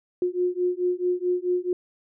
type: beating tone pair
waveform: sine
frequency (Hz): 356.9 / 361.5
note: F4 / F#4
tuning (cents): +38 / -40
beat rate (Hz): 4.6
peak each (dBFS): -25 / -25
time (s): 0.22-1.73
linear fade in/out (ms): 2
effects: none